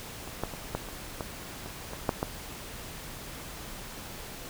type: clicks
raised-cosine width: 1 ms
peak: -27 / -15 / -25 / -15 / -27 / -18 / -25 / -24 / -10 / -14 dBFS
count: 10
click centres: 0.276 / 0.436 / 0.537 / 0.75 / 0.887 / 1.208 / 1.66 / 1.934 / 2.092 / 2.229 s
effects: pink hiss -42 dBFS RMS until 4.49 s